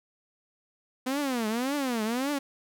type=tone with vibrato; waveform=sawtooth; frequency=250 Hz; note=B3; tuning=21 cents sharp; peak=-23 dBFS; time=1.06-2.39 s; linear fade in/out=10 ms; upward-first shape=triangle; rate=1.8 Hz; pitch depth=300 cents each way; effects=none